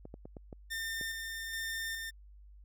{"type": "clicks", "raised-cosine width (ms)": 2, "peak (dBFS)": -32, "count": 6, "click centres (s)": [0.054, 0.141, 0.255, 0.368, 0.528, 1.012]}
{"type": "tone with tremolo", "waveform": "sawtooth", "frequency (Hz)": 1806, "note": "A6", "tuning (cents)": 45, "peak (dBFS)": -32, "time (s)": [0.7, 2.11], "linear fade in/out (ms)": 20, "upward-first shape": "square", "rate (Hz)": 1.2, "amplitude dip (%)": 30}
{"effects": ["added 50 Hz sine -52 dBFS peak until 2.64 s"]}